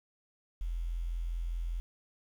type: tone with quantisation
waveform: sine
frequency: 42.49 Hz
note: F1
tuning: 47 cents flat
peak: -32 dBFS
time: 0.61-1.8 s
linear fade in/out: 0 ms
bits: 10
effects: none